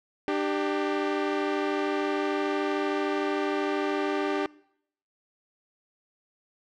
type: tone pair together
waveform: sawtooth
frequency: 299.1 / 392.3 Hz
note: D4 / G4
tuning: +32 / +1 cents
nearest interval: perfect fourth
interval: 469 cents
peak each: -24 dBFS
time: 0.28-4.46 s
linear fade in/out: 0 ms
effects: noise-tail reverb RT60 0.7 s tail -23 dB re dry + low-pass 3000 Hz 12 dB/octave